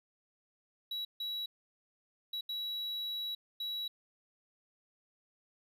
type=tone bursts at uneven times; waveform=triangle; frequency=3900 Hz; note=B7; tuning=23 cents flat; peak=-34 dBFS; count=5; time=0.91-1.05 / 1.2-1.46 / 2.33-2.41 / 2.49-3.35 / 3.6-3.88 s; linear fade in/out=5 ms; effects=none